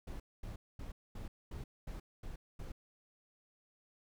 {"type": "noise bursts", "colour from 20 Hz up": "brown", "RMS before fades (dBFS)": -44, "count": 8, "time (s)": [0.07, 2.72], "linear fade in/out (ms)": 5, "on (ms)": 130, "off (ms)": 230, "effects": []}